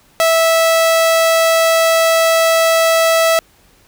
sawtooth tone, 655 Hz, E5, 11 cents flat, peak -6 dBFS, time 0.2-3.39 s, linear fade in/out 0 ms, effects pink hiss -51 dBFS RMS until 3.87 s

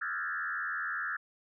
sine tone with frequency modulation, 1533 Hz, G6, 39 cents flat, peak -32 dBFS, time 0.01-1.17 s, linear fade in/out 10 ms, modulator 82.5 Hz, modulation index 2.9, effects none

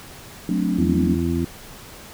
sine chord, D dominant seventh, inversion first, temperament just, 183.54 / 220.2 / 264.3 / 293.7 Hz, F#3 / A3 / C4 / D4, -14 / +2 / +18 / 0 cents, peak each -22 / -25 / -26 / -25 dBFS, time 0.49-1.15 s, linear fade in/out 2 ms
harmonic tone, 84.6 Hz, E2, 45 cents sharp, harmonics 1 / 2 / 3 / 4, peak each -25 / -25 / -24 / -25 dBFS, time 0.78-1.45 s, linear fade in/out 5 ms
effects pink hiss -41 dBFS RMS until 2.13 s

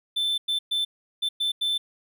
triangle tone bursts at uneven times, 3535 Hz, A7, 7 cents sharp, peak -21 dBFS, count 6, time 0.16-0.38 / 0.48-0.59 / 0.71-0.85 / 1.22-1.29 / 1.4-1.52 / 1.61-1.78 s, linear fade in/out 10 ms, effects none

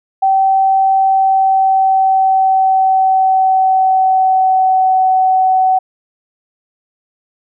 sine tone with pitch glide, 771 to 753 Hz, G5 to F#5, -29 to +30 cents, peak -8 dBFS, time 0.22-5.79 s, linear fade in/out 10 ms, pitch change -41 cents, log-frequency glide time 0.98-5.07 s, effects none

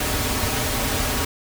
pink noise with comb filter, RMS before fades -23 dBFS, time 0-1.25 s, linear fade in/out 5 ms, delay 5.8 ms, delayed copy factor -0.65, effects none

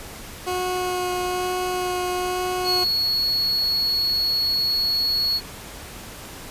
20% pulse tone with vibrato, 363.3 Hz, F#4, 32 cents flat, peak -18 dBFS, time 0.46-2.85 s, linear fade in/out 20 ms, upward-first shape sine, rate 1.1 Hz, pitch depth 9 cents each way
triangle tone, 4358 Hz, C#8, 30 cents flat, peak -18 dBFS, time 2.64-5.41 s, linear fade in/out 50 ms
effects pink hiss -38 dBFS RMS until 6.5 s + resampled to 32000 Hz

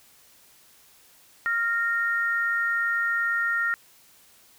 sine tone pair together, 1396.9 / 1848.8 Hz, F6 / A#6, 0 / -15 cents, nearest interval perfect fourth, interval 485 cents, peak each -25 dBFS, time 1.46-3.74 s, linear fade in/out 0 ms, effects white hiss -56 dBFS RMS until 4.58 s

